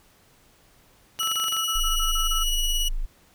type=tone with tremolo; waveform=sawtooth; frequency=2925 Hz; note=F#7; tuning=21 cents flat; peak=-20 dBFS; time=1.19-2.89 s; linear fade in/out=10 ms; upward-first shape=sine; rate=18 Hz; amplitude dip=30%
type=click train; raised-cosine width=0.2 ms; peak=-19 dBFS; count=10; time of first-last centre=1.19-1.567 s; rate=23.9 Hz
type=tone bursts; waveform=sine; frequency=1318.5 Hz; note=E6; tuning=in tune; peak=-28 dBFS; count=8; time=1.2-2.436 s; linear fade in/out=10 ms; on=130 ms; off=28 ms
type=tone; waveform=sine; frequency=26.85 Hz; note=A0; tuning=41 cents flat; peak=-23 dBFS; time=1.75-3.06 s; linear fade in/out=10 ms
effects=pink hiss -58 dBFS RMS until 3.34 s